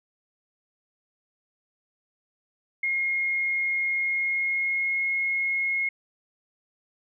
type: tone with pitch glide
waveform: sine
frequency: 2146 to 2161 Hz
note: C7 to C#7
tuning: +43 to -45 cents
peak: -23 dBFS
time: 2.83-5.89 s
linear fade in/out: 5 ms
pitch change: +12 cents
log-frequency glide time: 3.94-5.08 s
effects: none